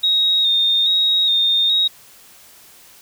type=tone with vibrato; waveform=sine; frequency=3718 Hz; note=A#7; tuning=5 cents flat; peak=-13 dBFS; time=0.03-1.88 s; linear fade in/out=10 ms; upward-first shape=square; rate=1.2 Hz; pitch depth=29 cents each way; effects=white hiss -46 dBFS RMS until 3.01 s